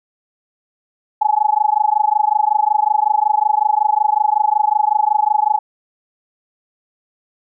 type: tone with amplitude modulation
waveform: sine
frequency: 849 Hz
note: G#5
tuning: 38 cents sharp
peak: -8 dBFS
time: 1.21-5.59 s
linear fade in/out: 10 ms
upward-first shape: sine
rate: 25.4 Hz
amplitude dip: 100%
effects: none